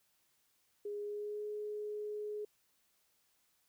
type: tone with pitch glide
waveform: sine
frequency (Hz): 412.3 to 420.2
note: G#4 to G#4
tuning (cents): -13 to +20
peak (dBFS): -38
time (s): 0.85-2.45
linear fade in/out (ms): 5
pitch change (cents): +33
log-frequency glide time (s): 0.99-1.46
effects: white hiss -75 dBFS RMS until 3.68 s